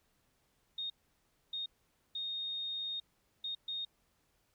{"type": "tone bursts at uneven times", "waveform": "sine", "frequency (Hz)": 3701, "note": "A#7", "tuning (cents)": -13, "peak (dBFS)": -36, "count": 5, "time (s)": [[0.78, 0.9], [1.53, 1.66], [2.15, 3], [3.44, 3.55], [3.68, 3.85]], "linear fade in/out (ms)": 5, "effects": ["pink hiss -75 dBFS RMS until 4.54 s"]}